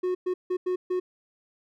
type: tone bursts at uneven times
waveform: triangle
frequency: 364.9 Hz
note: F#4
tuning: 24 cents flat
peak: -22 dBFS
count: 5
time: 0.03-0.15 / 0.26-0.34 / 0.5-0.57 / 0.66-0.76 / 0.9-1 s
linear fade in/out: 10 ms
effects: none